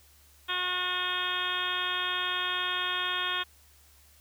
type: harmonic tone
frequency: 362.2 Hz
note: F#4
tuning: 37 cents flat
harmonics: 1 / 2 / 3 / 4 / 5 / 6 / 7 / 8 / 9 / 10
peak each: -44 / -44 / -35 / -35 / -37 / -45 / -38 / -42 / -33 / -37 dBFS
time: 0.48-3.44 s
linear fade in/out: 20 ms
effects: added 72 Hz sine -60 dBFS peak until 4.2 s + white hiss -60 dBFS RMS until 4.2 s